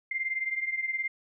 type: beating tone pair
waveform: sine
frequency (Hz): 2093 / 2112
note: C7 / C7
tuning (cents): 0 / +16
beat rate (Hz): 19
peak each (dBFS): -30 / -34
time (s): 0.11-1.08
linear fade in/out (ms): 5
effects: none